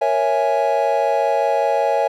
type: chord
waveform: triangle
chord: A# half-diminished seventh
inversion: none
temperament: equal with one note detuned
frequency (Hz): 468.6 / 554.4 / 659.3 / 830.6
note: A#4 / C#5 / E5 / G#5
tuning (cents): +9 / 0 / 0 / 0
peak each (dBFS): -22 / -18 / -19 / -18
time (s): 0.01-2.08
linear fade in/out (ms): 10
effects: none